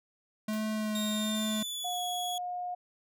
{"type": "tone with vibrato", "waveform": "square", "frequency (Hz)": 214.5, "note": "A3", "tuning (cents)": -44, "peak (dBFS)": -31, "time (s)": [0.48, 1.63], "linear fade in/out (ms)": 5, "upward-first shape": "sine", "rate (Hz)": 1.3, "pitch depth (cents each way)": 15}
{"type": "noise with exponential decay", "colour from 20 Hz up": "white", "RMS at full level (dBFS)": -44, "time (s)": [0.53, 0.69], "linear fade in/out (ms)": 5, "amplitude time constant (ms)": 34}
{"type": "tone with pitch glide", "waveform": "sawtooth", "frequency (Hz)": [3699, 3353], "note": ["A#7", "G#7"], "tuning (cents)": [-14, 16], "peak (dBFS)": -32, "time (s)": [0.95, 2.38], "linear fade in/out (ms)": 2, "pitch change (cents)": -170, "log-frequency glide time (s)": [1.07, 2.02]}
{"type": "tone", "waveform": "sine", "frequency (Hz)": 717, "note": "F5", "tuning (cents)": 45, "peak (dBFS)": -33, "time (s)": [1.84, 2.75], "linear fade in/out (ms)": 10}
{"effects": []}